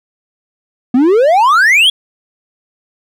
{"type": "exponential sweep", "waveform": "triangle", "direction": "up", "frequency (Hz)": [237.3, 3412], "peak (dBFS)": -4, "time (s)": [0.94, 1.9], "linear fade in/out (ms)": 5, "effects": []}